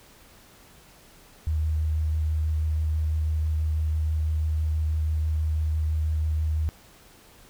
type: tone with vibrato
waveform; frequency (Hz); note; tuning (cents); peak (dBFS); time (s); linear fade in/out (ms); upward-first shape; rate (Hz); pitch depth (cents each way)
sine; 77.9; D#2; +3; -22; 1.47-6.69; 0; triangle; 6.1; 14
effects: pink hiss -53 dBFS RMS until 7.49 s